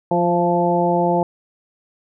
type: harmonic tone with a mistuned harmonic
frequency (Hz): 174.4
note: F3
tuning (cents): -2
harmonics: 1 / 2 / 3 / 4 / 5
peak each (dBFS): -21 / -21 / -21 / -21 / -21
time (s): 0.11-1.23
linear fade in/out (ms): 2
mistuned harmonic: 4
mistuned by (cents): -18
effects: none